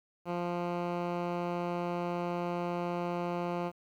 10% pulse tone with low-pass filter, 174.61 Hz, F3, in tune, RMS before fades -34 dBFS, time 0.25-3.72 s, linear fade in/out 50 ms, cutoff 2200 Hz, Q 0.5, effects 10-bit

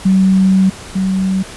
sine tone pair in turn, 190 / 190 Hz, F#3 / F#3, +46 / +46 cents, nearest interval unison, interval 0 cents, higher neither, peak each -7 / -12 dBFS, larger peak first, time 0.05-0.7 / 0.95-1.43 s, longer first, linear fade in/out 10 ms, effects pink hiss -32 dBFS RMS until 1.56 s + resampled to 24000 Hz

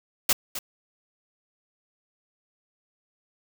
white noise with echo, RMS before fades -20 dBFS, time 0.29-0.33 s, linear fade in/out 5 ms, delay 260 ms, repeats 1, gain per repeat -12 dB, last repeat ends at 0.59 s, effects none

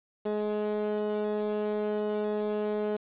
sawtooth tone with band-pass filter, 210.5 Hz, G#3, 24 cents sharp, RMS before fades -30 dBFS, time 0.25-2.97 s, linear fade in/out 10 ms, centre 470 Hz, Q 2.1, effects resampled to 8000 Hz + 8-bit

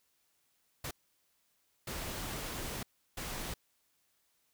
pink noise bursts at uneven times, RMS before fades -40 dBFS, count 3, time 0.84-0.91 / 1.87-2.83 / 3.17-3.54 s, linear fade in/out 5 ms, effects white hiss -75 dBFS RMS until 4.53 s

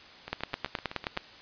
two click trains, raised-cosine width 0.3 ms, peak -13 / -22 dBFS, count 9 / 8, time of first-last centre 0.33-1.174 / 0.28-1.168 s, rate 9.48 / 7.88 Hz, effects white hiss -50 dBFS RMS until 1.41 s + resampled to 11025 Hz

